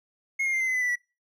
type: tone with pitch steps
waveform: triangle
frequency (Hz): 2159 / 2128 / 2098 / 2067 / 2038 / 2009 / 1979.8 / 1951.4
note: C#7 / C7 / C7 / C7 / C7 / B6 / B6 / B6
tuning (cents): -46 / +29 / +4 / -22 / -46 / +29 / +4 / -21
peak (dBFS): -22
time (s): 0.39-0.958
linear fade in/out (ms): 10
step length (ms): 71
effects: noise-tail reverb RT60 0.3 s tail -26 dB re dry